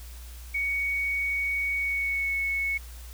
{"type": "tone with pitch glide", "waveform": "sine", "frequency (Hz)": [2236, 2206], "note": ["C#7", "C#7"], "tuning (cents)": [14, -9], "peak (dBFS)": -25, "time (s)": [0.54, 2.78], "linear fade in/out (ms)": 10, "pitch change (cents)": -23, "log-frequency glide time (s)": [1.77, 2.34], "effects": ["added 60 Hz sine -40 dBFS peak until 3.13 s", "white hiss -50 dBFS RMS until 3.13 s"]}